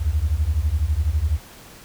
sine beating tone pair, 69.9 / 81.9 Hz, C#2 / E2, +15 / -11 cents, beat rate 12 Hz, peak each -20 dBFS, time 0-1.39 s, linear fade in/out 20 ms, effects tanh soft clip ceiling -11 dBFS + pink hiss -44 dBFS RMS until 1.84 s

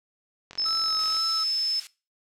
click train, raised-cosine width 0.2 ms, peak -24 dBFS, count 31, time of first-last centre 0.51-1.168 s, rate 45.6 Hz
sine tone, 5240 Hz, E8, 11 cents flat, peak -23 dBFS, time 0.58-1.8 s, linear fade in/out 5 ms
square tone with vibrato, 1302 Hz, E6, 22 cents flat, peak -32 dBFS, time 0.65-1.44 s, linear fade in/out 10 ms, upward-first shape sine, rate 2 Hz, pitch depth 27 cents each way
pink high-pass noise, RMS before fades -43 dBFS, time 0.99-1.87 s, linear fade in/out 0 ms, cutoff 2700 Hz, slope 12 dB/octave
effects noise-tail reverb RT60 0.3 s tail -19 dB re dry + low-pass 10000 Hz 12 dB/octave

